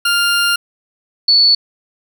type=tone pair in turn; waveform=20% pulse / sine; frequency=1400 / 4445 Hz; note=F6 / C#8; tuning=+4 / +4 cents; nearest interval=octave + minor sixth; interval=2000 cents; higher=second; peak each=-7 dBFS; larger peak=neither; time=0.05-0.56 / 1.28-1.55 s; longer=first; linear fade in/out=5 ms; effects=8-bit